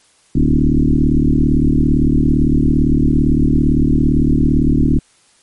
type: tone with frequency modulation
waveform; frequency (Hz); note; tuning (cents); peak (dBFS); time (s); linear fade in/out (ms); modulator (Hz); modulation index
sine; 146.83; D3; 0; -9; 0.35-4.99; 5; 37.7; 4.4
effects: white hiss -53 dBFS RMS until 5.42 s + MP3 48 kbps